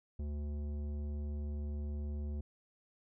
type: tone with tanh clipping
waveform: sine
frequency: 73.42 Hz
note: D2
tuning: in tune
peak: -38 dBFS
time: 0.19-2.41 s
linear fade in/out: 5 ms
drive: 13 dB
effects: none